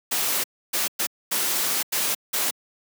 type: noise bursts at uneven times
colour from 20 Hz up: white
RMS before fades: -24 dBFS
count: 6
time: 0.11-0.44 / 0.73-0.88 / 0.99-1.07 / 1.31-1.83 / 1.92-2.15 / 2.33-2.51 s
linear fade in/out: 10 ms
effects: high-pass 200 Hz 12 dB/octave